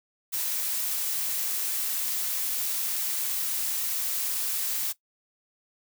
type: noise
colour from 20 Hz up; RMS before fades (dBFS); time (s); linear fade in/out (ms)
blue; -29; 0.32-4.93; 20
effects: noise-tail reverb RT60 0.1 s tail -17 dB re dry